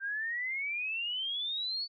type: exponential sweep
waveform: sine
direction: up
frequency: 1568 to 4508 Hz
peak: -32 dBFS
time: 0-1.88 s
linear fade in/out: 50 ms
effects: none